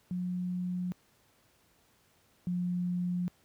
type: tone pair in turn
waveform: sine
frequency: 180 / 177.93 Hz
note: F#3 / F3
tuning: -47 / +33 cents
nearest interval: unison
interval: 20 cents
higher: first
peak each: -31 / -29 dBFS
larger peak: second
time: 0.11-0.92 / 2.47-3.28 s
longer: neither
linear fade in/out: 0 ms
effects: pink hiss -67 dBFS RMS until 3.44 s + high-pass 60 Hz 12 dB/octave